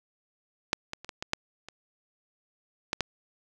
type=clicks; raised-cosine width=0.2 ms; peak=-6 / -17 / -26 / -20 / -16 / -8 / -25 / -10 / -9 dBFS; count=9; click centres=0.731 / 0.934 / 1.046 / 1.092 / 1.225 / 1.334 / 1.686 / 2.931 / 3.007 s; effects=none